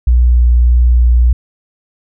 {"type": "tone with vibrato", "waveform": "sine", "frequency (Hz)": 60.3, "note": "B1", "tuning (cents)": -41, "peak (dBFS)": -5, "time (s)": [0.07, 1.33], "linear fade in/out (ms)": 5, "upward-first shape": "triangle", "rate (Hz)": 1.7, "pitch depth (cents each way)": 12, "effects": []}